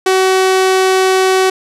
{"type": "tone", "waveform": "sawtooth", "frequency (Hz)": 377.1, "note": "F#4", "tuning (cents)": 33, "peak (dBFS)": -5, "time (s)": [0.06, 1.5], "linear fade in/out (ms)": 5, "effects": ["low-pass 10000 Hz 12 dB/octave"]}